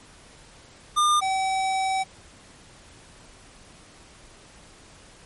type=tone pair in turn; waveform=square; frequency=1206 / 765 Hz; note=D6 / G5; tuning=+46 / -42 cents; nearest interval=minor sixth; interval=788 cents; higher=first; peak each=-18 / -23 dBFS; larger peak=first; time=0.96-1.21 / 1.21-2.04 s; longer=second; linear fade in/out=20 ms; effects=pink hiss -50 dBFS RMS until 5.25 s + MP3 48 kbps